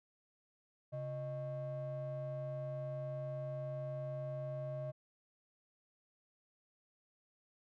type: ring-modulated tone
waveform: triangle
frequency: 241.8 Hz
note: B3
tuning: 36 cents flat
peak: -34 dBFS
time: 0.92-4.92 s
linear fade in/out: 20 ms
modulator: 377 Hz
effects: none